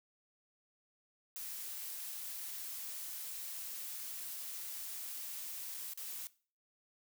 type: noise with dropouts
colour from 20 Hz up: blue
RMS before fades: -44 dBFS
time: 1.36-6.27 s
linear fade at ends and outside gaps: 0 ms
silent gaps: 5.743-5.747 / 5.935-5.975 s
effects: noise-tail reverb RT60 0.4 s tail -19 dB re dry